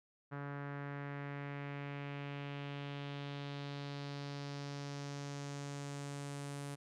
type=tone with low-pass filter sweep; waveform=sawtooth; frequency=142.1 Hz; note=C#3; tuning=43 cents sharp; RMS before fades=-44 dBFS; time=0.31-6.76 s; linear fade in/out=20 ms; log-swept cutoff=1500 to 9600 Hz; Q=2.3; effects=none